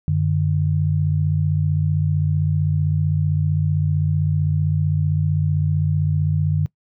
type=tone pair together; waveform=sine; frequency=94.74 / 150.3 Hz; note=F#2 / D3; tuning=+41 / +40 cents; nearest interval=minor sixth; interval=799 cents; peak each=-20 / -18 dBFS; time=0.08-6.66 s; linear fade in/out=0 ms; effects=noise-tail reverb RT60 0.1 s tail -22 dB re dry